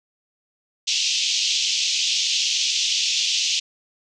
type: band-pass noise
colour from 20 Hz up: pink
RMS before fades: -22 dBFS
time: 0.87-3.6 s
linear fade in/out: 10 ms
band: 2700 to 6600 Hz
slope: 48 dB/octave
effects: none